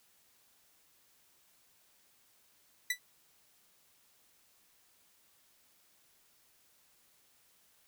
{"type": "tone with exponential decay", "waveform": "sawtooth", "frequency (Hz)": 1975.5, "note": "B6", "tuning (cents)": 0, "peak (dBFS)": -23, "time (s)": [2.9, 2.99], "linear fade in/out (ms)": 5, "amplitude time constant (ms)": 18, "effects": ["white hiss -68 dBFS RMS until 7.87 s"]}